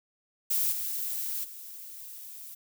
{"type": "noise with level steps", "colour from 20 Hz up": "violet", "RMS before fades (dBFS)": [-27, -33, -44], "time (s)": [0.5, 2.55], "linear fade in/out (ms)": 10, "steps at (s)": [0.71, 1.43], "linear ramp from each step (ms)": 20, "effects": []}